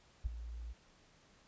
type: tone with ADSR envelope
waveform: sine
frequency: 57.7 Hz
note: A#1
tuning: 17 cents flat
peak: -29 dBFS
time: 0.24-0.74 s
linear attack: 22 ms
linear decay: 12 ms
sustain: -13 dB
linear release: 27 ms
effects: pink hiss -66 dBFS RMS until 1.47 s + resampled to 16000 Hz